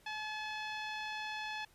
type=tone with low-pass filter; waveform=10% pulse; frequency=858 Hz; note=A5; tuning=44 cents flat; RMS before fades=-41 dBFS; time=0.06-1.65 s; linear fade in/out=5 ms; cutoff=3400 Hz; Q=0.69; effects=pink hiss -66 dBFS RMS until 1.74 s + resampled to 32000 Hz